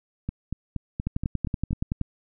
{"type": "two click trains", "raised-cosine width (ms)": 5, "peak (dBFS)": [-13, -16], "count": [11, 7], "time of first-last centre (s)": [[1.07, 2.013], [0.29, 1.708]], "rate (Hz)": [10.6, 4.23], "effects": []}